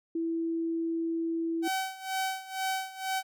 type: tone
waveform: sine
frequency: 330.3 Hz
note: E4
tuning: 4 cents sharp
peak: -28 dBFS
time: 0.15-1.68 s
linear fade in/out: 5 ms
type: tone with tremolo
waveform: sawtooth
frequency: 762 Hz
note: G5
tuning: 49 cents flat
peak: -24 dBFS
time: 1.62-3.23 s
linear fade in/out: 50 ms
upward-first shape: sine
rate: 2.1 Hz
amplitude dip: 85%
effects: none